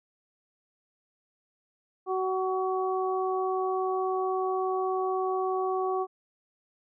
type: harmonic tone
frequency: 375.3 Hz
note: F#4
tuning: 25 cents sharp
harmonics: 1 / 2 / 3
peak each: -28 / -31 / -33 dBFS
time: 2.06-6.07 s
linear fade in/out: 50 ms
effects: none